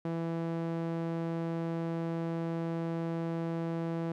sawtooth tone with band-pass filter, 165.9 Hz, E3, 11 cents sharp, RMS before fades -34 dBFS, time 0.05-4.12 s, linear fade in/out 2 ms, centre 360 Hz, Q 0.63, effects none

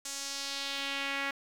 sawtooth tone with band-pass filter sweep, 277.2 Hz, C#4, in tune, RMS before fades -36 dBFS, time 0.05-1.31 s, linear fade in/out 5 ms, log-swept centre 7200 to 2000 Hz, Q 1.8, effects 9-bit

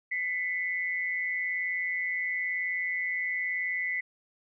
sine tone pair together, 2000 / 2179 Hz, B6 / C#7, +21 / -30 cents, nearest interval minor second, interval 149 cents, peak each -29 / -35 dBFS, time 0.11-4.01 s, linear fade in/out 10 ms, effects none

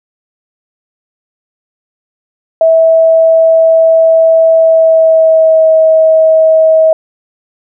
sine tone with pitch glide, 651 to 639.1 Hz, E5 to D#5, -22 to +46 cents, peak -3 dBFS, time 2.61-6.93 s, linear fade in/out 2 ms, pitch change -32 cents, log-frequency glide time 4.57-5.71 s, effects none

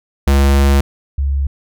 square / sine tone pair in turn, 69.3 / 69.3 Hz, C#2 / C#2, 0 / 0 cents, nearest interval unison, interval 0 cents, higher neither, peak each -9 / -13 dBFS, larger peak first, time 0.27-0.81 / 1.18-1.47 s, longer first, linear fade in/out 5 ms, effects none

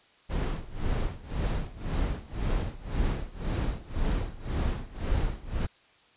brown noise with tremolo, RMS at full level -26 dBFS, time 0.29-5.67 s, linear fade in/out 20 ms, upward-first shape sine, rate 1.9 Hz, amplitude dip 90%, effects white hiss -60 dBFS RMS until 6.16 s + resampled to 8000 Hz

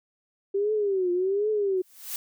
sine tone with vibrato, 390 Hz, G4, 9 cents flat, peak -22 dBFS, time 0.54-1.82 s, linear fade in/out 10 ms, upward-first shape triangle, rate 1.3 Hz, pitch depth 190 cents each way
blue noise with exponential growth, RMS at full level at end -30 dBFS, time 1.77-2.16 s, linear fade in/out 1 ms, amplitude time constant 83 ms
effects none

